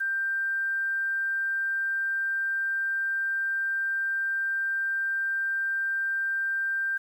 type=tone with quantisation; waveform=sine; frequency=1575 Hz; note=G6; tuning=8 cents sharp; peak=-25 dBFS; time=0-6.98 s; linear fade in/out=10 ms; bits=9; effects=none